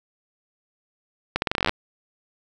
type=accelerating click train; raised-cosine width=0.3 ms; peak=-5 dBFS; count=13; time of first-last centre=1.36-1.694 s; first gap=61 ms; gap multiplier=0.84; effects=none